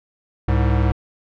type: tone pair together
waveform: square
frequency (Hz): 66.15 / 105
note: C2 / G#2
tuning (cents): +20 / +19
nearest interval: minor sixth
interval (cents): 799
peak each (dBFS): -18 / -19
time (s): 0.48-0.92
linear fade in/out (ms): 5
effects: low-pass 2000 Hz 12 dB/octave